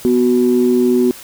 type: tone pair together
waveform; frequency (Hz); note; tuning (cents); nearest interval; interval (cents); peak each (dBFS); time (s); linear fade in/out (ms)
sine; 246.9 / 369.9; B3 / F#4; 0 / 0; perfect fifth; 700; -12; 0.05-1.11; 0
effects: tanh soft clip ceiling -3 dBFS + white hiss -36 dBFS RMS until 1.23 s